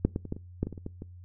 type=clicks; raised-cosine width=3 ms; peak=-9 / -17 / -26 / -18 / -29 / -14 / -21 / -26 / -30 / -22 / -25 dBFS; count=11; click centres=0.05 / 0.161 / 0.253 / 0.324 / 0.365 / 0.63 / 0.67 / 0.727 / 0.778 / 0.864 / 1.021 s; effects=noise-tail reverb RT60 0.3 s tail -24 dB re dry + added 89 Hz sine -45 dBFS peak until 1.24 s